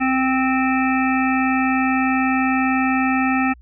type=harmonic tone; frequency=261.6 Hz; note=C4; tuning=in tune; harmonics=1 / 3 / 5 / 7 / 9 / 10; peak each=-18 / -23 / -25 / -26 / -28 / -28 dBFS; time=0-3.54 s; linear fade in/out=20 ms; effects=added 60 Hz sine -43 dBFS peak until 3.61 s